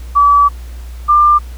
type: tone pair in turn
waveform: sine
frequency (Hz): 1149 / 1192.6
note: D6 / D6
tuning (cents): -38 / +26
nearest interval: minor second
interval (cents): 64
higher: second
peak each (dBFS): -5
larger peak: neither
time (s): 0.15-0.49 / 1.08-1.39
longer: first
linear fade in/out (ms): 20
effects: added 60 Hz sine -25 dBFS peak until 1.57 s + pink hiss -42 dBFS RMS until 1.57 s

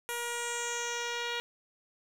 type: tone with low-pass filter sweep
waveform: 10% pulse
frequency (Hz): 475.6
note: A#4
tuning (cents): +35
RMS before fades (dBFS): -35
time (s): 0.09-1.4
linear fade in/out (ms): 0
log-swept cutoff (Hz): 11000 to 4100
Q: 3.5
effects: 9-bit

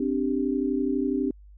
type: chord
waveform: sine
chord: C suspended second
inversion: none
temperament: equal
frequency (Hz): 261.6 / 293.7 / 392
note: C4 / D4 / G4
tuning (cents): 0 / 0 / 0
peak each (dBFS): -26 / -27 / -29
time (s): 0-1.31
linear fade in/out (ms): 5
effects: added 50 Hz sine -46 dBFS peak until 1.57 s

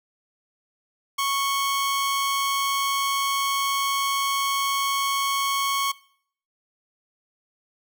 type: tone pair together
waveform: sawtooth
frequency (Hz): 1105 / 3131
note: C#6 / G7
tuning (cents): -6 / -3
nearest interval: octave + tritone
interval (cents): 1803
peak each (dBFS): -19 / -29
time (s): 1.18-5.92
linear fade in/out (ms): 10
effects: noise-tail reverb RT60 0.6 s tail -21 dB re dry

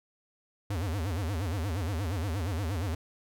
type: tone with vibrato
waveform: square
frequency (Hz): 90.2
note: F#2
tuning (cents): -44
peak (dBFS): -30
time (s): 0.7-2.95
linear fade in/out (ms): 5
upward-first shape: sine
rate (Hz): 8.5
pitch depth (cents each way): 260
effects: none

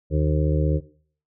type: harmonic tone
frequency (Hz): 76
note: D#2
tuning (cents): -40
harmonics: 1 / 2 / 4 / 5 / 6 / 7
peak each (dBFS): -21 / -22 / -29 / -31 / -30 / -30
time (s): 0.1-0.81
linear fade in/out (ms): 50
effects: noise-tail reverb RT60 0.5 s tail -18 dB re dry

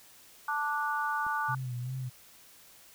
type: chord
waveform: sine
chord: D major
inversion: second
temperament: just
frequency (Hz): 881 / 1174.7 / 1468.3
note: A5 / D6 / F#6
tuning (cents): +2 / 0 / -14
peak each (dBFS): -33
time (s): 0.48-1.55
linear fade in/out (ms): 5
type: click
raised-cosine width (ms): 3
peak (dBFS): -37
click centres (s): 1.266
type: tone with vibrato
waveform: sine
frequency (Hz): 126.4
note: B2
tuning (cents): +41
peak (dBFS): -33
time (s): 1.48-2.1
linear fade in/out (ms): 20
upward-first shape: sine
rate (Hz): 2.6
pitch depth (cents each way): 68
effects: white hiss -56 dBFS RMS until 2.94 s

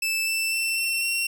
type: tone with pitch steps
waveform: sawtooth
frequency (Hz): 2637 / 2660 / 2683 / 2706 / 2730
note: E7 / E7 / E7 / E7 / F7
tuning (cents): 0 / +15 / +30 / +45 / -40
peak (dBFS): -20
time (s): 0.02-1.27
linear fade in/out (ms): 5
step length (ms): 250
effects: none

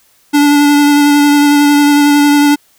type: tone with vibrato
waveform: square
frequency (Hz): 290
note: D4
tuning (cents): -22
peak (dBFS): -6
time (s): 0.33-2.56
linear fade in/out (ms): 20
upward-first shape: sine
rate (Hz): 11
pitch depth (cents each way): 15
effects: white hiss -51 dBFS RMS until 2.78 s

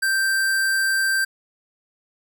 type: tone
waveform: square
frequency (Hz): 1568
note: G6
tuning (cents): 0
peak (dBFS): -19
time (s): 0.02-1.25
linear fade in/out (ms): 10
effects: none

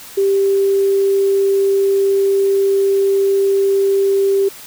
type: tone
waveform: sine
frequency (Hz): 392.8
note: G4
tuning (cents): +4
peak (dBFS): -11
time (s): 0.17-4.49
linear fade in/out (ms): 10
effects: white hiss -36 dBFS RMS until 4.66 s

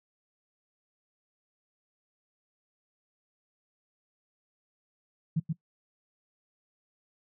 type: tone with echo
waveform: sine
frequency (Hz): 160.4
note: E3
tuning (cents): -47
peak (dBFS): -23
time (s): 5.36-5.4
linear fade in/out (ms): 10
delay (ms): 130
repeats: 1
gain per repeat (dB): -3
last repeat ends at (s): 5.53
effects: noise-tail reverb RT60 0.1 s tail -21 dB re dry

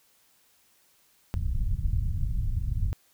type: low-pass noise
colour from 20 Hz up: pink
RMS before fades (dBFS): -27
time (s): 1.34-2.93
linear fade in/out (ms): 0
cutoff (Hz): 120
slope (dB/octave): 24
effects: white hiss -64 dBFS RMS until 3.13 s

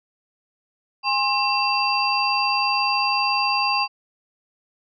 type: tone cluster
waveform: sine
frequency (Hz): 821 / 1063 / 2695 / 4727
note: G#5 / C6 / E7 / D8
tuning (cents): -20 / +27 / +38 / +10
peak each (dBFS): -24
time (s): 1.03-3.88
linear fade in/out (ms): 50
effects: none

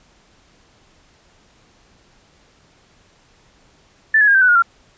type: tone with pitch steps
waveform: sine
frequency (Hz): 1760 / 1689.3 / 1621.4 / 1556.3 / 1493.7 / 1433.7 / 1376.1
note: A6 / G#6 / G#6 / G6 / F#6 / F6 / F6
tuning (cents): 0 / +29 / -42 / -13 / +16 / +45 / -26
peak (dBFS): -9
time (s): 4.14-4.623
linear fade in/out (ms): 5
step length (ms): 69
effects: pink hiss -54 dBFS RMS until 4.97 s + resampled to 16000 Hz

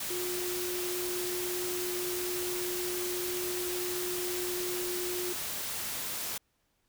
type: tone in noise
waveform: sine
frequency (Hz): 358.6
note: F4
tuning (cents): +46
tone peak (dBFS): -34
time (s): 0.1-5.33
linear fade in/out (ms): 5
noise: white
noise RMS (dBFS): -36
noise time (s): 0-6.38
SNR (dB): -1
effects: pink hiss -75 dBFS RMS until 6.88 s

